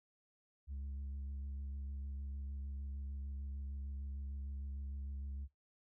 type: tone with vibrato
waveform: sine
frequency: 69 Hz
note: C#2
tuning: 7 cents flat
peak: -38 dBFS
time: 0.67-5.48 s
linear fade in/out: 50 ms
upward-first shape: square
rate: 6.6 Hz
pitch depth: 18 cents each way
effects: noise-tail reverb RT60 0.2 s tail -23 dB re dry + tanh soft clip ceiling -40 dBFS

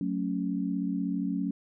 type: chord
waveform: sine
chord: F# minor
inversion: none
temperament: just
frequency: 185 / 222 / 277.5 Hz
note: F#3 / A3 / C#4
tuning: 0 / +16 / +2 cents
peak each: -31 / -34 / -31 dBFS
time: 0.01-1.51 s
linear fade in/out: 2 ms
effects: none

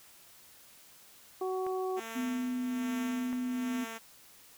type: harmonic tone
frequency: 373.8 Hz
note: F#4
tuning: 18 cents sharp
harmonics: 1 / 2 / 3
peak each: -32 / -38 / -42 dBFS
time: 1.41-2 s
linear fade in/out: 5 ms
type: clicks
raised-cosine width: 0.5 ms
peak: -30 / -28 dBFS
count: 2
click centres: 1.666 / 3.329 s
type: tone with tremolo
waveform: 5% pulse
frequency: 225.9 Hz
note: A3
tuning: 46 cents sharp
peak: -28 dBFS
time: 1.96-3.99 s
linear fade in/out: 20 ms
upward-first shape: sine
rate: 1.2 Hz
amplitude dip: 65%
type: tone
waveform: sine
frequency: 250.3 Hz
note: B3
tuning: 23 cents sharp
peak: -31 dBFS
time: 2.15-3.85 s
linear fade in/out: 20 ms
effects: white hiss -57 dBFS RMS until 4.57 s

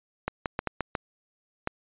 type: clicks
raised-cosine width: 0.5 ms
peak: -12 dBFS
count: 7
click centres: 0.28 / 0.458 / 0.591 / 0.673 / 0.807 / 0.952 / 1.674 s
effects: resampled to 8000 Hz

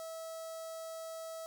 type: tone with notch filter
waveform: sawtooth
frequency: 650 Hz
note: E5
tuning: 24 cents flat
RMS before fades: -44 dBFS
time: 0-1.46 s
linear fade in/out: 0 ms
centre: 2400 Hz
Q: 0.6
effects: none

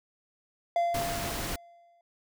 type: tone with exponential decay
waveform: triangle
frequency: 688 Hz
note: F5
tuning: 26 cents flat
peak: -20 dBFS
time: 0.76-2.01 s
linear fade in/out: 2 ms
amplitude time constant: 270 ms
type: noise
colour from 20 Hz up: pink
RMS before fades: -34 dBFS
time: 0.94-1.56 s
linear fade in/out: 5 ms
effects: none

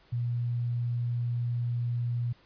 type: tone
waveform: sine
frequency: 120 Hz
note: B2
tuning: 49 cents flat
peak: -27 dBFS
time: 0.12-2.33 s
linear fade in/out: 10 ms
effects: pink hiss -61 dBFS RMS until 2.45 s + resampled to 11025 Hz

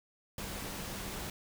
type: tone in noise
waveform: sine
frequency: 196 Hz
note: G3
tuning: in tune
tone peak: -49 dBFS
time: 0.38-1.3 s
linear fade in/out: 2 ms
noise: pink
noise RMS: -41 dBFS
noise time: 0.38-1.3 s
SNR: -11 dB
effects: none

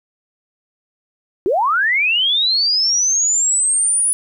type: linear sweep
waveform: sine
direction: up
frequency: 332.6 to 9956 Hz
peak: -13 dBFS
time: 1.46-4.13 s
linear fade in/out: 0 ms
effects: 9-bit

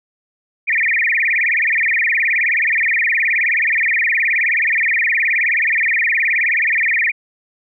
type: tone with vibrato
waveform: sine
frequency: 2088 Hz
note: C7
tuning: 4 cents flat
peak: -13 dBFS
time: 0.67-7.12 s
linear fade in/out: 20 ms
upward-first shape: sine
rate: 19 Hz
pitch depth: 270 cents each way
effects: none

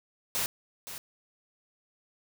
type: noise with echo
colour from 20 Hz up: white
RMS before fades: -30 dBFS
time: 0.35-0.46 s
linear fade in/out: 0 ms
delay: 520 ms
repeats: 1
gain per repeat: -11 dB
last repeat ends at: 0.98 s
effects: none

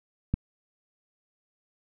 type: click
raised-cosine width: 5 ms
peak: -12 dBFS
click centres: 0.34 s
effects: none

